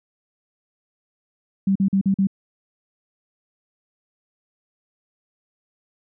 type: tone bursts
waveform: sine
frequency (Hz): 194.4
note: G3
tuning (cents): -14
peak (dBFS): -15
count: 5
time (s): 1.67-2.271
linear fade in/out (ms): 5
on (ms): 85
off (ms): 44
effects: none